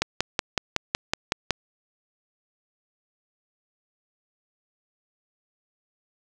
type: click train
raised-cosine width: 0.2 ms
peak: -4 dBFS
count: 9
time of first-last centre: 0.02-1.507 s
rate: 5.38 Hz
effects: none